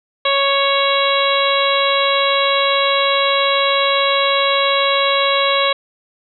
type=harmonic tone; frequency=554.4 Hz; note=C#5; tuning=in tune; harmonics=1 / 2 / 3 / 4 / 5 / 6 / 7; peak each=-18 / -18 / -26 / -22 / -24 / -22 / -21 dBFS; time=0.25-5.73 s; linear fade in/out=5 ms; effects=none